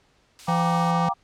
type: noise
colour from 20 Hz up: blue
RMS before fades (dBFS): -37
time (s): 0.39-0.91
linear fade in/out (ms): 0
type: chord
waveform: sine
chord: G minor seventh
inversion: third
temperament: just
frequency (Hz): 705.6 / 784 / 940.8 / 1176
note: F5 / G5 / Bb5 / D6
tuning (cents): +18 / 0 / +16 / +2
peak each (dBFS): -31 / -26 / -29 / -27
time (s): 0.47-1.14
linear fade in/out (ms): 20
type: tone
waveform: square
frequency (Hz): 170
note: F3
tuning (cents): -46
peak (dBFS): -23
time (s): 0.48-1.09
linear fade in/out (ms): 5
effects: pink hiss -62 dBFS RMS until 1.23 s + low-pass 6000 Hz 12 dB/octave